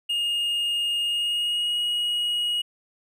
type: tone with pitch glide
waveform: triangle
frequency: 2844 to 2894 Hz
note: F7 to F#7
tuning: +31 to -39 cents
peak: -21 dBFS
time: 0.09-2.62 s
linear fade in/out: 10 ms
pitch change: +30 cents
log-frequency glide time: 1.03-1.79 s
effects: none